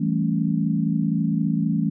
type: chord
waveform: sine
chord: A dominant seventh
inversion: second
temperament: equal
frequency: 164.81 / 196 / 220 / 277.2 Hz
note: E3 / G3 / A3 / C#4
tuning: 0 / 0 / 0 / 0 cents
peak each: -23 / -26 / -24 / -27 dBFS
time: 0-1.9 s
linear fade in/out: 10 ms
effects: none